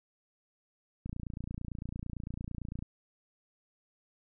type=click train; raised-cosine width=5 ms; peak=-26 dBFS; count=52; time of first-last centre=1.06-2.825 s; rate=28.9 Hz; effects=none